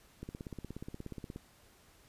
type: click train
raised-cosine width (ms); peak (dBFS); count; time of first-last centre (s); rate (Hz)
3; -29; 20; 0.23-1.361; 16.8
effects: pink hiss -63 dBFS RMS until 2.08 s + resampled to 32000 Hz